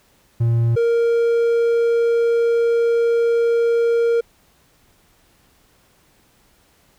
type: tone pair in turn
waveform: triangle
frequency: 116.54 / 466.2 Hz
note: A#2 / A#4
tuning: 0 / 0 cents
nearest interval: 2 octaves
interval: 2400 cents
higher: second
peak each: -12 dBFS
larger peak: neither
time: 0.4-0.76 / 0.76-4.21 s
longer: second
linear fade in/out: 10 ms
effects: pink hiss -57 dBFS RMS until 6.98 s